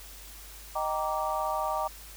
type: chord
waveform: sine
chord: Eb major seventh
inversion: none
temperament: just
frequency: 622.3 / 777.8 / 933.4 / 1166.7 Hz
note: Eb5 / G5 / Bb5 / D6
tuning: 0 / -14 / +2 / -12 cents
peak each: -33 dBFS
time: 0.75-1.88 s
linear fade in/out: 10 ms
effects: added 50 Hz sine -48 dBFS peak until 2.16 s + white hiss -48 dBFS RMS until 2.16 s